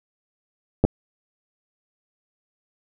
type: clicks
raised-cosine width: 2 ms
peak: -3 dBFS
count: 2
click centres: 0.84 / 0.85 s
effects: none